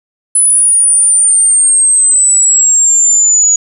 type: exponential sweep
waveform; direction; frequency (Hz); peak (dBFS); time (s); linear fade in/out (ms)
sine; down; 10060 to 6800; -5; 0.35-3.56; 5
effects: none